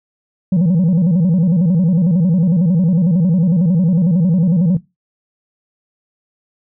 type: tone with vibrato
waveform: sine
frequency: 174.2 Hz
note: F3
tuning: 4 cents flat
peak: -7 dBFS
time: 0.52-4.77 s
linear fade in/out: 5 ms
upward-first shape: square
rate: 11 Hz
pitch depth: 130 cents each way
effects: noise-tail reverb RT60 0.2 s tail -19 dB re dry + tanh soft clip ceiling -9 dBFS